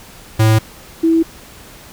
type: tone pair in turn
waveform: square / sine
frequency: 110 / 327.5 Hz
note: A2 / E4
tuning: 0 / -11 cents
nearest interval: octave + perfect fifth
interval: 1889 cents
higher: second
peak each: -9 dBFS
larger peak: neither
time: 0.39-0.59 / 1.03-1.23 s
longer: neither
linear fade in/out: 10 ms
effects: pink hiss -39 dBFS RMS until 1.92 s